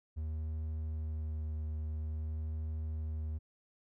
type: tone with vibrato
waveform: triangle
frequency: 77.78 Hz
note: D#2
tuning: in tune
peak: -33 dBFS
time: 0.16-3.39 s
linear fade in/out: 20 ms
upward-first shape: sine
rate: 0.49 Hz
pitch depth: 13 cents each way
effects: none